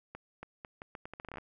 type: accelerating click train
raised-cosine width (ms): 0.5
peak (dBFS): -28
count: 15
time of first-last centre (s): 0.15-1.383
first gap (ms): 280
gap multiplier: 0.78
effects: none

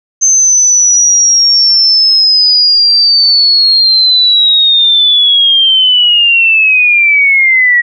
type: linear sweep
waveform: sine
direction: down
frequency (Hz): 6272 to 1907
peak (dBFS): -4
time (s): 0.21-7.82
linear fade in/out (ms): 20
effects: none

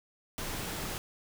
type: noise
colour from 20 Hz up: pink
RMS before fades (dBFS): -37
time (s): 0.38-0.98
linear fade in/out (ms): 0
effects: none

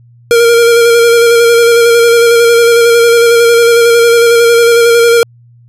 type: tone with vibrato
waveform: square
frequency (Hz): 467.8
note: A#4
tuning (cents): +6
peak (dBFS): -4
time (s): 0.31-5.23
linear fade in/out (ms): 0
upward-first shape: square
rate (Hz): 11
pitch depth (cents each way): 18
effects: added 119 Hz sine -38 dBFS peak until 5.68 s + resampled to 32000 Hz

